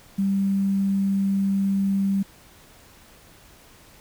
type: tone with quantisation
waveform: sine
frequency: 196 Hz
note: G3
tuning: in tune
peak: -19 dBFS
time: 0.18-2.23 s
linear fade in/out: 10 ms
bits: 8
effects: pink hiss -51 dBFS RMS until 4 s